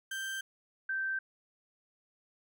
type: tone pair in turn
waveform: 35% pulse / sine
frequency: 1568 / 1558.1 Hz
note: G6 / G6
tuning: 0 / -11 cents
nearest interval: unison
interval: 11 cents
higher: first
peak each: -34 / -31 dBFS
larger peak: second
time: 0.11-0.41 / 0.89-1.19 s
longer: neither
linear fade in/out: 5 ms
effects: none